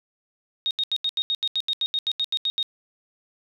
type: tone bursts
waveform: sine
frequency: 3726 Hz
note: A#7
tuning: 2 cents flat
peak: -21 dBFS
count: 16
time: 0.66-2.628 s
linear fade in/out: 0 ms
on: 48 ms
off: 80 ms
effects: none